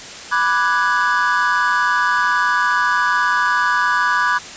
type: chord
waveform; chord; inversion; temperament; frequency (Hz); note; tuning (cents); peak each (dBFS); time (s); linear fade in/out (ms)
triangle; G# half-diminished seventh; first; equal; 987.8 / 1174.7 / 1480 / 1661.2; B5 / D6 / F#6 / G#6; 0 / 0 / 0 / 0; -18; 0.31-4.39; 20
effects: white hiss -33 dBFS RMS until 4.56 s + resampled to 16000 Hz